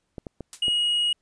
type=clicks; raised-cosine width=2 ms; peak=-21 dBFS; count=4; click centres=0.182 / 0.268 / 0.407 / 0.682 s
type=noise with exponential decay; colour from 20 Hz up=blue; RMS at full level=-30 dBFS; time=0.53-0.64 s; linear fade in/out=1 ms; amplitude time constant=23 ms
type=tone; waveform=triangle; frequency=2890 Hz; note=F#7; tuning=41 cents flat; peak=-19 dBFS; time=0.62-1.13 s; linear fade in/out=5 ms
effects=pink hiss -75 dBFS RMS until 1.21 s + resampled to 22050 Hz